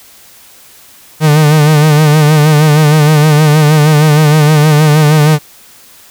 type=tone with vibrato; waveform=45% pulse; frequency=151.8 Hz; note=D#3; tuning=42 cents flat; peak=-4 dBFS; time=1.2-5.39 s; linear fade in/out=50 ms; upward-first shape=sine; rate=6.4 Hz; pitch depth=57 cents each way; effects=white hiss -39 dBFS RMS until 6.1 s